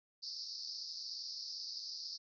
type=band-pass noise; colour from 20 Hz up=pink; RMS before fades=-45 dBFS; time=0.22-2.18 s; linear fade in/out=20 ms; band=4400 to 5400 Hz; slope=96 dB/octave; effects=none